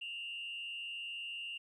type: tone with frequency modulation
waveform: sine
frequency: 2794 Hz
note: F7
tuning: in tune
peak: -39 dBFS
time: 0.01-1.58 s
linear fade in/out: 10 ms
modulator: 140 Hz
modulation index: 0.64
effects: tanh soft clip ceiling -36 dBFS + 13-bit

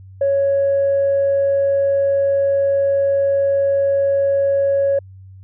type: tone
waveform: sine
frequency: 554.4 Hz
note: C#5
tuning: in tune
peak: -12 dBFS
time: 0.21-4.99 s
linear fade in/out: 5 ms
effects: tanh soft clip ceiling -10 dBFS + added 95 Hz sine -37 dBFS peak until 5.43 s

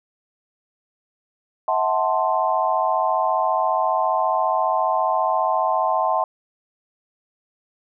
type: chord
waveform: sine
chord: F# half-diminished seventh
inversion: third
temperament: equal with one note detuned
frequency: 645.3 / 740 / 880 / 1046.5 Hz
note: E5 / F#5 / A5 / C6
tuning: -37 / 0 / 0 / 0 cents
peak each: -23 dBFS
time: 1.68-6.24 s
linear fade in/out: 2 ms
effects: none

